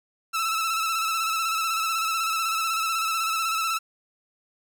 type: tone with vibrato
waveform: sawtooth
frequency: 1318.5 Hz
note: E6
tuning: in tune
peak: -20 dBFS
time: 0.33-3.79 s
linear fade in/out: 20 ms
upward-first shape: square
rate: 16 Hz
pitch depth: 32 cents each way
effects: none